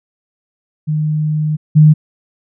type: tone pair in turn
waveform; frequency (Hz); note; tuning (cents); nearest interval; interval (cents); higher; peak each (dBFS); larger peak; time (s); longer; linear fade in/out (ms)
sine; 153.2 / 153.2; D#3 / D#3; -27 / -27; unison; 0; neither; -13 / -3; second; 0.87-1.57 / 1.75-1.94; first; 20
effects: none